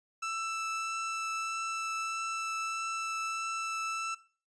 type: tone with vibrato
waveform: 30% pulse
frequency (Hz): 1324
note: E6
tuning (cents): +7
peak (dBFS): -30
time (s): 0.22-4.15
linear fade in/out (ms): 10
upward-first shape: triangle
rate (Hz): 1.6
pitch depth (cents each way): 8
effects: noise-tail reverb RT60 0.4 s tail -18 dB re dry + resampled to 22050 Hz